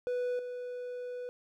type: tone with level steps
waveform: triangle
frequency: 493.9 Hz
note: B4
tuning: in tune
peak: -28 / -35 dBFS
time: 0.07-1.29 s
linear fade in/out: 0 ms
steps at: 0.39 s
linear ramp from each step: 2 ms
effects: none